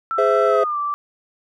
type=tone with pitch glide; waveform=sine; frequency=1333 to 1167.2 Hz; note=E6 to D6; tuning=+19 to -11 cents; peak=-20 dBFS; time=0.11-0.94 s; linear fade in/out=0 ms; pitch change=-230 cents; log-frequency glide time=0.46-0.78 s
type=chord; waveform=triangle; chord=Ab augmented; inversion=none; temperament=equal with one note detuned; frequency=415.3 / 515.7 / 659.3 Hz; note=Ab4 / C5 / E5; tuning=0 / -25 / 0 cents; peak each=-17 dBFS; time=0.18-0.64 s; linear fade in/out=5 ms
effects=none